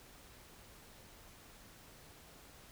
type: silence
effects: pink hiss -58 dBFS RMS until 2.71 s